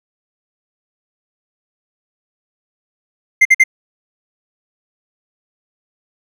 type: tone bursts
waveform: triangle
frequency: 2093 Hz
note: C7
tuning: in tune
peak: -3 dBFS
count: 3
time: 3.41-3.639 s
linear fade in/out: 10 ms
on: 43 ms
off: 50 ms
effects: none